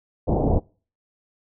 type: low-pass noise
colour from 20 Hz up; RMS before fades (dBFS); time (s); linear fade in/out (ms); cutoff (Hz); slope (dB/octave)
pink; -20; 0.27-0.6; 20; 800; 48
effects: noise-tail reverb RT60 0.4 s tail -26 dB re dry